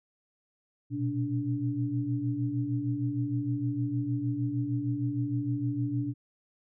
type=tone cluster; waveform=sine; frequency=118.5 / 125 / 290 Hz; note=A#2 / B2 / D4; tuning=+29 / +21 / -22 cents; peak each=-33 / -32 / -31 dBFS; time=0.9-6.14 s; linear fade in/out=50 ms; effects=none